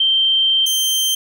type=tone pair in turn; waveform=sine / sawtooth; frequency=3136 / 3136 Hz; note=G7 / G7; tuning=0 / 0 cents; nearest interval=unison; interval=0 cents; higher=neither; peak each=-12 dBFS; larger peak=neither; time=0-0.66 / 0.66-1.15 s; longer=first; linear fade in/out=5 ms; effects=none